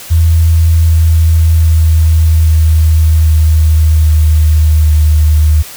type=tone with pitch steps; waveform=sine; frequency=82 / 81.06 / 80.13 / 79.21 / 78.3 / 77.4 / 76.51 Hz; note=E2 / E2 / E2 / D#2 / D#2 / D#2 / D#2; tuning=-9 / -29 / -49 / +32 / +11 / -9 / -29 cents; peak=-4 dBFS; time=0.1-5.63 s; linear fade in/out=20 ms; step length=790 ms; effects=white hiss -29 dBFS RMS until 5.76 s